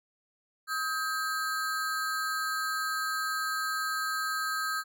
square ring-modulated tone, 1431 Hz, F6, 42 cents sharp, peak -27 dBFS, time 0.67-4.84 s, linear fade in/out 50 ms, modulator 159 Hz, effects none

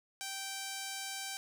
5% pulse tone, 780 Hz, G5, 9 cents flat, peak -27 dBFS, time 0.21-1.37 s, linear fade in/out 0 ms, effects none

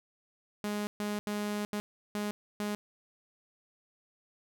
sawtooth tone bursts at uneven times, 207.7 Hz, G#3, in tune, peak -28 dBFS, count 6, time 0.64-0.87 / 1-1.19 / 1.27-1.65 / 1.73-1.8 / 2.15-2.31 / 2.6-2.75 s, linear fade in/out 0 ms, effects none

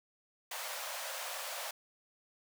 pink high-pass noise, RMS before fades -41 dBFS, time 0.51-1.71 s, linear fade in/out 5 ms, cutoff 520 Hz, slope 96 dB/octave, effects none

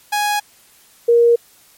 sawtooth / sine tone pair in turn, 830.6 / 470.7 Hz, G#5 / A#4, 0 / +17 cents, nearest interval minor seventh, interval 983 cents, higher first, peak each -12 / -8 dBFS, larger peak second, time 0.12-0.4 / 1.08-1.36 s, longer neither, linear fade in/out 10 ms, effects white hiss -50 dBFS RMS until 1.77 s + MP3 64 kbps

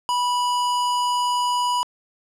square tone, 981 Hz, B5, 12 cents flat, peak -20 dBFS, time 0.09-1.83 s, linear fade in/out 0 ms, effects low-pass 9000 Hz 12 dB/octave

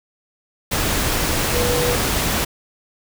sine tone in noise, 487.4 Hz, B4, 23 cents flat, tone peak -20 dBFS, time 1.54-1.96 s, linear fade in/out 10 ms, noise pink, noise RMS -20 dBFS, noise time 0.71-2.45 s, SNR -3 dB, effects none

